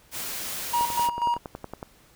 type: noise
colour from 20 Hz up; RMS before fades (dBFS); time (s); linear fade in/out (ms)
white; -33; 0.11-1.1; 50
type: tone with tremolo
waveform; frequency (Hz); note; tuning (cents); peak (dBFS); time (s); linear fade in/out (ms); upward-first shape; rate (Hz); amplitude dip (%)
triangle; 951; A#5; +34; -19; 0.73-1.38; 10; square; 4.1; 65
type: click train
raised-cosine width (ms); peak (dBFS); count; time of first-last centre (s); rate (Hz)
1; -20; 12; 0.81-1.829; 10.8
effects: pink hiss -57 dBFS RMS until 2.15 s